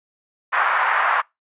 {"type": "band-pass noise", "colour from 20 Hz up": "white", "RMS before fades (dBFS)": -19, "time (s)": [0.52, 1.22], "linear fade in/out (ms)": 20, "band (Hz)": [820, 1600], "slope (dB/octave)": 24, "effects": ["noise-tail reverb RT60 0.2 s tail -24 dB re dry", "resampled to 8000 Hz"]}